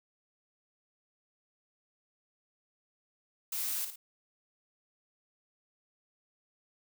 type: noise with echo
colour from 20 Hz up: blue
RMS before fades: -35 dBFS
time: 3.52-3.85 s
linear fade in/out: 5 ms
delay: 55 ms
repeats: 2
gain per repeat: -7 dB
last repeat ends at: 3.96 s
effects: none